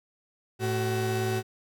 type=tone pair together; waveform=35% pulse; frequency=110 / 376.4 Hz; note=A2 / F#4; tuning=0 / +30 cents; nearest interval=octave + major sixth; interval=2130 cents; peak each=-27 dBFS; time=0.59-1.43 s; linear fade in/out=50 ms; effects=none